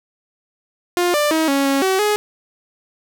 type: tone with pitch steps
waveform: sawtooth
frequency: 352.9 / 592 / 318.8 / 276.9 / 274.9 / 379.7 / 419.1 Hz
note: F4 / D5 / D#4 / C#4 / C#4 / F#4 / G#4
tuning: +18 / +14 / +42 / -2 / -14 / +45 / +16 cents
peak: -11 dBFS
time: 0.97-2.16 s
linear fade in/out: 0 ms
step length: 170 ms
effects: none